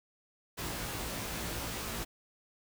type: noise with comb filter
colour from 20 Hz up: pink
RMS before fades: -38 dBFS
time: 0.57-2.05 s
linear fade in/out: 20 ms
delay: 18 ms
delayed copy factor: +0.9
effects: none